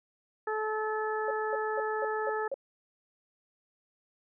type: harmonic tone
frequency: 432.6 Hz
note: A4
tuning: 29 cents flat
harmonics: 1 / 2 / 3 / 4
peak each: -32 / -35 / -37 / -38 dBFS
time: 0.47-2.48 s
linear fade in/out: 5 ms
type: tone bursts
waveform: sine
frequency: 549 Hz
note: C#5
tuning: 17 cents flat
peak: -30 dBFS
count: 6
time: 1.28-2.542 s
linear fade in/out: 2 ms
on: 27 ms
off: 220 ms
effects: none